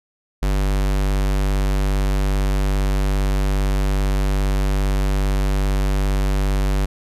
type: tone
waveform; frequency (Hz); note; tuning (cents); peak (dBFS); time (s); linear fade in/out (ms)
square; 48.79; G1; -7; -17; 0.42-6.86; 10
effects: resampled to 32000 Hz